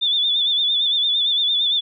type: tone with vibrato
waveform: sine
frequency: 3520 Hz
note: A7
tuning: in tune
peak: -16 dBFS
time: 0.01-1.81 s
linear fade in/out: 20 ms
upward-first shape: sine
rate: 8.8 Hz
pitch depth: 64 cents each way
effects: none